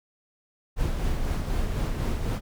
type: noise with tremolo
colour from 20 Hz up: brown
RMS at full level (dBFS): -25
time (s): 0.76-2.41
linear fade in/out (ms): 50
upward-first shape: sine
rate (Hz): 4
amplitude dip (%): 35
effects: none